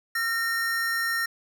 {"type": "tone pair together", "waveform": "square", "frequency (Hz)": [1365.4, 1839], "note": ["F6", "A#6"], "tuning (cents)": [-40, -24], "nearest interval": "perfect fourth", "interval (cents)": 516, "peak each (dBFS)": [-32, -26], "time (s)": [0.15, 1.26], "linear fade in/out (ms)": 5, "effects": []}